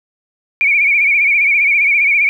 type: tone with vibrato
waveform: sine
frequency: 2305 Hz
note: D7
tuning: 33 cents flat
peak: -9 dBFS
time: 0.61-2.29 s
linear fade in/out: 0 ms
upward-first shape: sine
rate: 15 Hz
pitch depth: 86 cents each way
effects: 8-bit